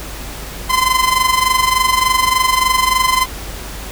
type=tone with amplitude modulation; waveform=sawtooth; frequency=1029 Hz; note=C6; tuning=29 cents flat; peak=-5 dBFS; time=0.69-3.26 s; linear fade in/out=20 ms; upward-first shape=sine; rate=23.4 Hz; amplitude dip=70%; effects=added 50 Hz sine -29 dBFS peak until 3.91 s + pink hiss -30 dBFS RMS until 3.91 s